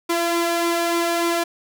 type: tone with flanger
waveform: sawtooth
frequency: 340 Hz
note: F4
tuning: 46 cents flat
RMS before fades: -21 dBFS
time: 0.09-1.44 s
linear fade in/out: 10 ms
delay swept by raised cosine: 0.85 to 1.73 ms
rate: 3.4 Hz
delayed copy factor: +0.5
effects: none